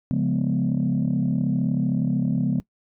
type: chord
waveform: sine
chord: C# dominant seventh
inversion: none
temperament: equal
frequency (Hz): 138.59 / 174.61 / 207.7 / 246.9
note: C#3 / E#3 / G#3 / B3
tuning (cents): 0 / 0 / 0 / 0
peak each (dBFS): -24 / -24 / -25 / -24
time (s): 0.11-2.6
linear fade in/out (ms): 0
effects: noise-tail reverb RT60 0.1 s tail -22 dB re dry + tanh soft clip ceiling -14 dBFS